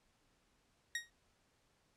sawtooth tone with exponential decay, 1878 Hz, A#6, 12 cents sharp, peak -30 dBFS, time 0.95-1.1 s, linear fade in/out 2 ms, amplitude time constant 32 ms, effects pink hiss -75 dBFS RMS until 1.96 s + low-pass 9000 Hz 12 dB/octave

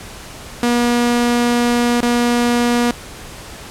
sawtooth tone with dropouts, 240 Hz, B3, 49 cents flat, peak -9 dBFS, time 0.63-2.91 s, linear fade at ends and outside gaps 0 ms, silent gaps 2.005-2.029 s, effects pink hiss -34 dBFS RMS until 3.7 s + low-pass 11000 Hz 12 dB/octave

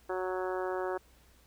harmonic tone, 185 Hz, F#3, in tune, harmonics 2 / 3 / 4 / 5 / 6 / 7 / 8 / 9, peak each -34 / -38 / -40 / -42 / -44 / -45 / -46 / -47 dBFS, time 0.09-0.98 s, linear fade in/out 10 ms, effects added 60 Hz sine -62 dBFS peak until 1.46 s + pink hiss -64 dBFS RMS until 1.46 s

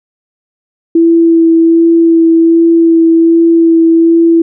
sine tone with vibrato, 331.1 Hz, E4, 8 cents sharp, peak -3 dBFS, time 0.95-4.42 s, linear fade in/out 5 ms, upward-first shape sine, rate 1.3 Hz, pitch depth 13 cents each way, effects none

